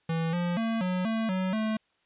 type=tone with pitch steps; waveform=square; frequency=163.9 / 174.9 / 226.3 / 182.7 / 223.6 / 186.6 / 218.3 Hz; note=E3 / F3 / A3 / F#3 / A3 / F#3 / A3; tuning=-10 / +3 / +49 / -22 / +28 / +15 / -13 cents; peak=-27 dBFS; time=0.09-1.77 s; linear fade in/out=5 ms; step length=240 ms; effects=white hiss -70 dBFS RMS until 2.05 s + resampled to 8000 Hz